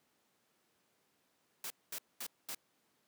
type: noise bursts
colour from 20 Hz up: white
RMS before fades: -42 dBFS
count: 4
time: 1.64-2.548 s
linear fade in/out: 2 ms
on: 62 ms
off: 220 ms
effects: pink hiss -75 dBFS RMS until 3.07 s + high-pass 200 Hz 12 dB/octave